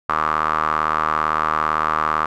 sawtooth tone with band-pass filter, 77.78 Hz, D#2, in tune, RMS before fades -20 dBFS, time 0.09-2.26 s, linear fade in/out 5 ms, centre 1200 Hz, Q 6.6, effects none

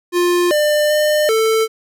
square tone with pitch steps, 352.2 / 598 / 604 / 443.3 Hz, F4 / D5 / D5 / A4, +15 / +31 / +48 / +13 cents, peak -13 dBFS, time 0.12-1.68 s, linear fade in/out 50 ms, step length 390 ms, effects none

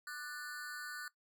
square tone with amplitude modulation, 1480 Hz, F#6, in tune, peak -39 dBFS, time 0.07-1.08 s, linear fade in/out 2 ms, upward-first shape sine, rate 292 Hz, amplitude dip 95%, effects noise-tail reverb RT60 0.1 s tail -18 dB re dry

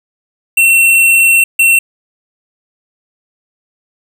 square tone pair in turn, 2712 / 2712 Hz, E7 / E7, +49 / +49 cents, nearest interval unison, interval 0 cents, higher neither, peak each -6 dBFS, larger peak neither, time 0.57-1.44 / 1.59-1.79 s, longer first, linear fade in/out 5 ms, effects none

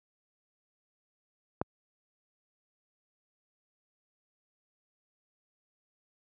click, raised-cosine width 1 ms, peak -15 dBFS, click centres 1.615 s, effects high-pass 80 Hz 12 dB/octave

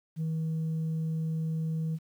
sine tone, 160 Hz, D#3, 49 cents sharp, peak -26 dBFS, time 0.16-1.99 s, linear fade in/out 50 ms, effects tanh soft clip ceiling -27 dBFS + 10-bit

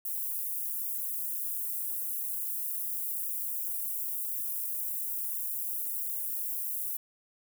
white high-pass noise, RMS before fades -34 dBFS, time 0.05-6.97 s, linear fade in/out 5 ms, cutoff 11000 Hz, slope 24 dB/octave, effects none

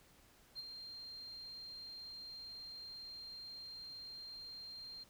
sine tone with ADSR envelope, 4186 Hz, C8, in tune, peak -39 dBFS, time 0.55-5.04 s, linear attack 43 ms, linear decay 19 ms, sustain -8 dB, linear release 11 ms, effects tanh soft clip ceiling -40 dBFS + pink hiss -66 dBFS RMS until 5.09 s

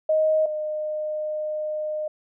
sine tone pair in turn, 625 / 612.1 Hz, D#5 / D#5, +8 / -28 cents, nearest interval unison, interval 36 cents, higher first, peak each -17 / -25 dBFS, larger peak first, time 0.09-0.46 / 0.46-2.08 s, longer second, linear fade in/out 5 ms, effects none

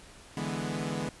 sawtooth chord, E dominant seventh, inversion third, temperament equal, 146.83 / 164.81 / 207.7 / 246.9 Hz, D3 / E3 / G#3 / B3, 0 / 0 / 0 / 0 cents, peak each -33 dBFS, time 0.37-1.09 s, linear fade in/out 2 ms, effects pink hiss -52 dBFS RMS until 1.2 s + resampled to 24000 Hz

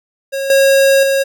square tone with level steps, 545 Hz, C#5, 29 cents flat, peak -18 / -8 / -12 dBFS, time 0.32-1.24 s, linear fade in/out 20 ms, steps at 0.5 / 1.03 s, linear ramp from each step 2 ms, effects none

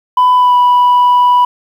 sine tone with pitch glide, 999 to 984.1 Hz, B5 to B5, +20 to -6 cents, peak -3 dBFS, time 0.17-1.45 s, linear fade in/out 5 ms, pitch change -26 cents, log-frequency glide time 0.35-0.56 s, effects tanh soft clip ceiling -4 dBFS + 7-bit

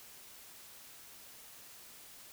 silence, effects white hiss -54 dBFS RMS until 2.32 s

